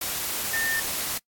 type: tone in noise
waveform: sine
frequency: 1808 Hz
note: A6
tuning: 47 cents sharp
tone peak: -25 dBFS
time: 0.53-0.8 s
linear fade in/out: 5 ms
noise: white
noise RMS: -29 dBFS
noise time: 0.01-1.18 s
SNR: +1 dB
effects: noise-tail reverb RT60 0.1 s tail -23 dB re dry + AAC 64 kbps